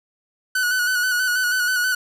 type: tone with vibrato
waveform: 45% pulse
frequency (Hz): 1483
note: F#6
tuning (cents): +4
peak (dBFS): -18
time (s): 0.55-1.95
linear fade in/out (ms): 5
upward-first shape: square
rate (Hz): 6.2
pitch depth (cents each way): 32
effects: none